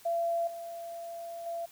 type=tone with level steps; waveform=sine; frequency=678 Hz; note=E5; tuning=49 cents sharp; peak=-27 / -38 / -33 dBFS; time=0.05-1.66 s; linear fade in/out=10 ms; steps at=0.47 / 1.46 s; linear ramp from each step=5 ms; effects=white hiss -56 dBFS RMS until 1.71 s